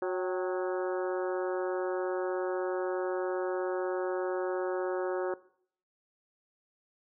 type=harmonic tone with a mistuned harmonic; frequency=183.2 Hz; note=F#3; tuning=17 cents flat; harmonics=2 / 3 / 4 / 5 / 6 / 7 / 8 / 9; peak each=-31 / -35 / -41 / -43 / -46 / -45 / -46 / -49 dBFS; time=0.02-5.34 s; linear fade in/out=2 ms; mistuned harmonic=4; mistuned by=+75 cents; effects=noise-tail reverb RT60 0.6 s tail -19 dB re dry